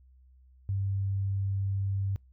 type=tone; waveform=sine; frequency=98 Hz; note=G2; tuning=in tune; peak=-27 dBFS; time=0.69-2.16 s; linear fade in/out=0 ms; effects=noise-tail reverb RT60 0.2 s tail -25 dB re dry + added 64 Hz sine -55 dBFS peak until 2.32 s